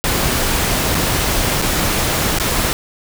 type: noise with dropouts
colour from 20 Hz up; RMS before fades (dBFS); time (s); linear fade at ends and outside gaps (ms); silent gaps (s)
pink; -17; 0.04-2.73; 0; 0.946-0.951 / 1.616-1.622 / 2.386-2.399
effects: none